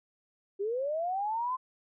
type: linear sweep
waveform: sine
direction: up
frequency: 382.4 to 1046.5 Hz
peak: -29 dBFS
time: 0.59-1.57 s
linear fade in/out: 20 ms
effects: none